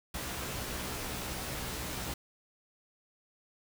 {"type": "noise with comb filter", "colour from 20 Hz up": "pink", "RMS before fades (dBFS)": -38, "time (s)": [0.14, 2.14], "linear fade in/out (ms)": 5, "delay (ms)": 16, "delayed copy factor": 0.75, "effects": []}